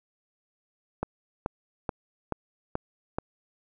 click train, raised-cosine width 1 ms, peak -14 dBFS, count 6, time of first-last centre 1.03-3.185 s, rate 2.32 Hz, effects none

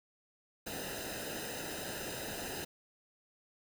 pink noise with comb filter, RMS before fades -41 dBFS, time 0.66-2.65 s, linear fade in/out 10 ms, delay 0.89 ms, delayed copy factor -0.8, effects none

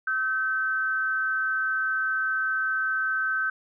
sine tone pair together, 1295 / 1540 Hz, E6 / G6, -31 / -31 cents, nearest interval minor third, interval 300 cents, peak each -31 / -24 dBFS, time 0.07-3.5 s, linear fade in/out 5 ms, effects none

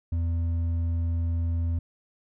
sine tone with hard clipping, 84 Hz, E2, 33 cents sharp, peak -25 dBFS, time 0.12-1.79 s, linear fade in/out 5 ms, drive 4 dB, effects none

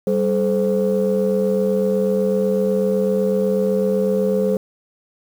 sine tone cluster, 195.4 / 430 / 518 Hz, G3 / A4 / C5, -5 / -40 / -17 cents, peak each -19 dBFS, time 0.07-4.57 s, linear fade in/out 2 ms, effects tanh soft clip ceiling -9 dBFS + 7-bit

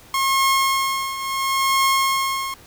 sawtooth tone with tremolo, 1079 Hz, C#6, 47 cents flat, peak -11 dBFS, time 0.14-2.54 s, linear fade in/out 2 ms, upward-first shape triangle, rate 0.73 Hz, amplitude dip 75%, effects pink hiss -47 dBFS RMS until 2.66 s

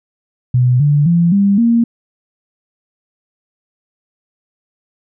sine tone with pitch steps, 124.9 / 145.98 / 170.62 / 199.41 / 233.1 Hz, B2 / D3 / F3 / G3 / A#3, +20 / -10 / -40 / +30 / 0 cents, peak -8 dBFS, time 0.54-1.84 s, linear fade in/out 5 ms, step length 260 ms, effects none

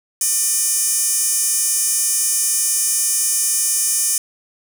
15% pulse tone with high-pass filter, 603 Hz, D5, 46 cents sharp, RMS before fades -18 dBFS, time 0.21-4.18 s, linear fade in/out 2 ms, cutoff 8100 Hz, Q 3.9, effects none

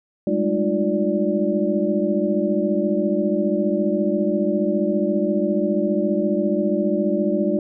sine tone cluster, 197.6 / 212.3 / 307.7 / 353.9 / 584 Hz, G3 / G#3 / D#4 / F4 / D5, +14 / +38 / -19 / +23 / -10 cents, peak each -24 dBFS, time 0.27-7.59 s, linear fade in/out 2 ms, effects none

